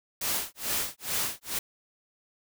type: noise with tremolo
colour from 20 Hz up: white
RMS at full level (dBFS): -28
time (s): 0.21-1.59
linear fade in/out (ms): 5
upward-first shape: sine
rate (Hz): 2.3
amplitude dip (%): 100
effects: none